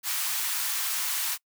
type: high-pass noise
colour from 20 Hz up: white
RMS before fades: -29 dBFS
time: 0.03-1.38 s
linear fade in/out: 50 ms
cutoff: 910 Hz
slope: 24 dB/octave
effects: noise-tail reverb RT60 0.1 s tail -24 dB re dry